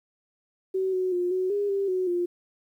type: tone with pitch steps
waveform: sine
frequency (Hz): 378.8 / 370.4 / 355.7 / 371.3 / 407 / 394.9 / 370 / 351.6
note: F#4 / F#4 / F4 / F#4 / G#4 / G4 / F#4 / F4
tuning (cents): +41 / +2 / +32 / +6 / -35 / +13 / 0 / +12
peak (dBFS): -23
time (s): 0.74-2.26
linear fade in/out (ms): 10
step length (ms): 190
effects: 10-bit